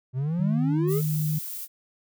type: exponential sweep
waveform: triangle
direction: up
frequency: 123.47 to 450 Hz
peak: -22 dBFS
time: 0.13-1.02 s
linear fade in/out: 50 ms
type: tone with pitch glide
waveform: sine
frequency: 155 to 154.02 Hz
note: D#3 to D#3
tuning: -6 to -17 cents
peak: -23 dBFS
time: 0.39-1.39 s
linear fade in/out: 10 ms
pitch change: -11 cents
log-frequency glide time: 0.56-0.74 s
type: noise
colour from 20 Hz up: violet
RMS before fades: -35 dBFS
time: 0.87-1.68 s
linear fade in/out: 50 ms
effects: none